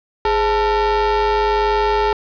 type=ring-modulated tone; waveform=square; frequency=233.2 Hz; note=A#3; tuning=1 cent sharp; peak=-12 dBFS; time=0.25-2.13 s; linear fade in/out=2 ms; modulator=649 Hz; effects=resampled to 11025 Hz + 8-bit